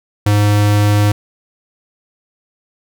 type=tone; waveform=square; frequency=103.6 Hz; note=G#2; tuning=4 cents flat; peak=-10 dBFS; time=0.26-1.12 s; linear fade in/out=5 ms; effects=none